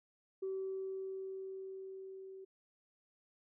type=tone with level ramp; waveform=sine; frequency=382.7 Hz; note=G4; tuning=42 cents flat; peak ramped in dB=-35 to -48 dBFS; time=0.42-2.45 s; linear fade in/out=10 ms; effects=tanh soft clip ceiling -32 dBFS